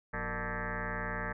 sine tone with frequency modulation, 880 Hz, A5, in tune, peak -33 dBFS, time 0.13-1.33 s, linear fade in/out 10 ms, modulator 140 Hz, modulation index 7.4, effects none

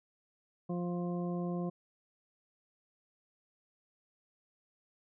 harmonic tone, 175.6 Hz, F3, 10 cents sharp, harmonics 1 / 2 / 3 / 4 / 6, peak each -34 / -40 / -44 / -46 / -50 dBFS, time 0.69-1.7 s, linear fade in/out 10 ms, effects none

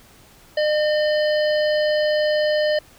harmonic tone with a mistuned harmonic, 606 Hz, D#5, 46 cents flat, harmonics 1 / 3 / 5 / 7 / 8, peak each -17 / -27 / -31 / -34 / -35 dBFS, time 0.57-2.79 s, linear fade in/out 5 ms, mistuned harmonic 8, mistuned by +28 cents, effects pink hiss -50 dBFS RMS until 2.98 s

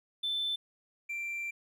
triangle tone pair in turn, 3530 / 2356 Hz, A7 / D7, +5 / +5 cents, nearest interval perfect fifth, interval 700 cents, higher first, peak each -27 / -32 dBFS, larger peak first, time 0.23-0.56 / 1.09-1.51 s, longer second, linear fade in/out 10 ms, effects tanh soft clip ceiling -27 dBFS

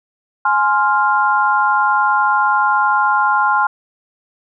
sine chord, F minor, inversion first, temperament just, 838.1 / 1047.7 / 1396.9 Hz, Ab5 / C6 / F6, +16 / +2 / 0 cents, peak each -16 dBFS, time 0.45-3.67 s, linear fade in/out 5 ms, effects none

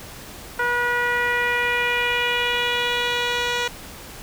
10% pulse tone with low-pass filter sweep, 484 Hz, B4, 35 cents flat, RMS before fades -22 dBFS, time 0.59-3.68 s, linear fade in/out 5 ms, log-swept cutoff 1500 to 4900 Hz, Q 2.4, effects pink hiss -39 dBFS RMS until 4.22 s

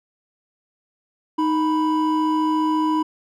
triangle tone pair together, 311.1 / 987.7 Hz, D#4 / B5, 0 / 0 cents, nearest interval octave + minor sixth, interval 2000 cents, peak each -17 / -20 dBFS, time 1.38-3.03 s, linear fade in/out 10 ms, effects none

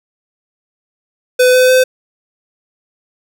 square tone with pitch steps, 503 / 508 / 513 Hz, B4 / B4 / C5, +32 / +49 / -34 cents, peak -7 dBFS, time 1.39-1.84 s, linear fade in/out 10 ms, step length 150 ms, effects none

